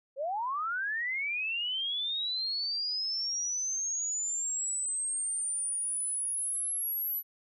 sine linear sweep, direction up, 512 to 11900 Hz, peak -30 dBFS, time 0.16-7.23 s, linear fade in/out 50 ms, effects none

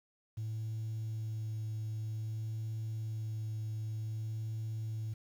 sine tone with vibrato, 109.7 Hz, A2, 5 cents flat, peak -34 dBFS, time 0.37-5.14 s, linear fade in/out 10 ms, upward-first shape sine, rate 0.53 Hz, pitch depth 12 cents each way, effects tanh soft clip ceiling -32 dBFS + 10-bit

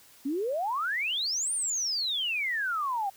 sine exponential two-way sweep, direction up then down, 260 to 9397 to 759 Hz, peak -27 dBFS, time 0.25-3.1 s, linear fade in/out 10 ms, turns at 1.53 s, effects white hiss -56 dBFS RMS until 3.16 s

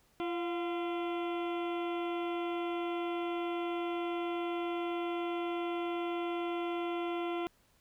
harmonic tone with a mistuned harmonic, 342.5 Hz, F4, 34 cents flat, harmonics 1 / 2 / 3 / 4 / 6 / 7 / 8 / 9 / 10, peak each -34 / -40 / -44 / -46 / -50 / -51 / -52 / -53 / -54 dBFS, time 0.2-7.47 s, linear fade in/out 0 ms, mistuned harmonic 2, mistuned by +50 cents, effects pink hiss -69 dBFS RMS until 7.8 s

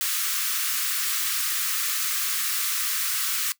white high-pass noise, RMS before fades -26 dBFS, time 0.01-3.52 s, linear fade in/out 0 ms, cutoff 1100 Hz, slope 96 dB/octave, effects noise-tail reverb RT60 0.1 s tail -18 dB re dry

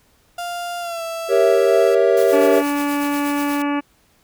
35% pulse tone with pitch glide, 698.5 to 662.3 Hz, F5 to E5, 0 to +8 cents, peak -23 dBFS, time 0.38-1.95 s, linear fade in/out 5 ms, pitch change -92 cents, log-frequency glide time 0.8-1.03 s
triangle chord, G diminished seventh, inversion none, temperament equal with one note detuned, 392 / 468.9 / 554.4 / 659.3 Hz, G4 / Bb4 / Db5 / Fb5, 0 / +10 / 0 / 0 cents, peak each -15 / -15 / -16 / -17 dBFS, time 1.28-2.63 s, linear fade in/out 50 ms
white noise with tremolo, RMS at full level -32 dBFS, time 2.17-3.62 s, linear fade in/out 0 ms, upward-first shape sine, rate 8.3 Hz, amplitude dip 50%
harmonic tone, 287.9 Hz, D4, 34 cents flat, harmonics 1 / 2 / 3 / 4 / 5 / 6 / 7 / 8 / 9 / 10, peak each -19 / -30 / -27 / -29 / -36 / -33 / -43 / -34 / -37 / -40 dBFS, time 2.32-3.81 s, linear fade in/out 20 ms
effects pink hiss -58 dBFS RMS until 4.23 s

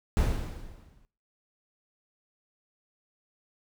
brown noise with exponential decay, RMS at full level -22 dBFS, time 0.17-1.05 s, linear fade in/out 0 ms, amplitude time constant 190 ms, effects noise-tail reverb RT60 0.4 s tail -21 dB re dry

